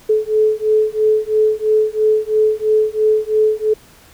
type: beating tone pair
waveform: sine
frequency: 430 / 433 Hz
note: A4 / A4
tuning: -40 / -28 cents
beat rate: 3 Hz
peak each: -15 dBFS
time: 0.09-3.74 s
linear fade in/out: 10 ms
effects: pink hiss -46 dBFS RMS until 4.13 s